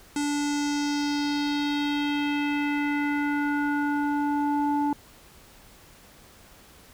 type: tone with low-pass filter sweep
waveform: square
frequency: 290.4 Hz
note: D4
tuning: 19 cents flat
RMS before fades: -26 dBFS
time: 0.16-4.93 s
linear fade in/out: 2 ms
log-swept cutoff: 8200 to 810 Hz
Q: 2.7
effects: pink hiss -52 dBFS RMS until 6.93 s